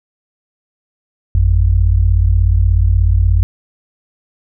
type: tone pair together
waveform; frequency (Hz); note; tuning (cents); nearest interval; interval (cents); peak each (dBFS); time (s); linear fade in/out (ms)
sine; 51.99 / 88.6; G#1 / F2; +3 / +25; major sixth; 922; -11; 1.35-3.43; 0
effects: none